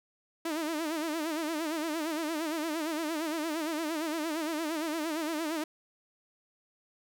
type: tone with vibrato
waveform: sawtooth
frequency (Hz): 316.2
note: D#4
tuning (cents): +28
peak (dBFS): -27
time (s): 0.45-5.64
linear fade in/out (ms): 5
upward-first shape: sine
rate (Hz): 8.7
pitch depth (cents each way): 110
effects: none